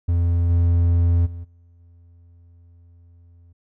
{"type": "tone with level steps", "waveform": "triangle", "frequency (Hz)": 85.8, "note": "F2", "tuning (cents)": -30, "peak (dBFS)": [-14, -12, -28, -47, -45], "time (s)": [0.08, 3.53], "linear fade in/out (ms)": 10, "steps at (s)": [0.49, 1.25, 1.43, 1.79], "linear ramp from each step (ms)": 20, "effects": []}